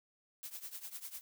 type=noise with tremolo; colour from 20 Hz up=blue; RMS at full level=-43 dBFS; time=0.43-1.21 s; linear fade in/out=0 ms; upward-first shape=triangle; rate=10 Hz; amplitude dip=90%; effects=none